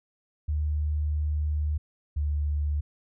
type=tone pair in turn; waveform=sine; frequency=75.3 / 73.75 Hz; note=D2 / D2; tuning=+44 / +8 cents; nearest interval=unison; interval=36 cents; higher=first; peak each=-24 dBFS; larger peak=neither; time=0.48-1.78 / 2.16-2.81 s; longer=first; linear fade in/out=10 ms; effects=none